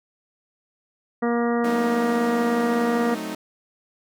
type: harmonic tone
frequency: 236.5 Hz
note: A#3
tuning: 25 cents sharp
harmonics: 1 / 2 / 3 / 4 / 5 / 6 / 7 / 8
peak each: -22 / -24 / -29 / -35 / -32 / -36 / -42 / -35 dBFS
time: 1.22-3.15 s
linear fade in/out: 10 ms
type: chord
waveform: sawtooth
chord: F# diminished seventh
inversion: none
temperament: equal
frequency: 185 / 220 / 261.6 / 311.1 Hz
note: F#3 / A3 / C4 / Eb4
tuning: 0 / 0 / 0 / 0 cents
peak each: -33 / -29 / -34 / -28 dBFS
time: 1.64-3.35 s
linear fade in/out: 5 ms
effects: none

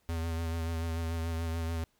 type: tone with vibrato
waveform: square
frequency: 82.5 Hz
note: E2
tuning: 2 cents sharp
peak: -32 dBFS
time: 0.09-1.84 s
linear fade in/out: 0 ms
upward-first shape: sine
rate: 6.9 Hz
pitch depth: 28 cents each way
effects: pink hiss -72 dBFS RMS until 1.99 s

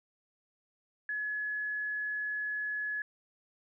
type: tone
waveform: sine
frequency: 1698 Hz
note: G#6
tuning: 38 cents sharp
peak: -32 dBFS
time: 1.09-3.02 s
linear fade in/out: 2 ms
effects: none

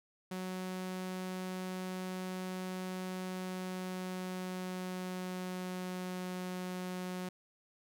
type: tone with pitch glide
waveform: sawtooth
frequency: 185 to 182.56 Hz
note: F#3 to F#3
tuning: 0 to -23 cents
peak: -34 dBFS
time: 0.31-7.29 s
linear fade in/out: 5 ms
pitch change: -23 cents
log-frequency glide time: 3.18-6.35 s
effects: none

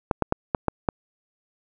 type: clicks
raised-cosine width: 1 ms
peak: -6 dBFS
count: 6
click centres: 0.112 / 0.223 / 0.324 / 0.548 / 0.683 / 0.888 s
effects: none

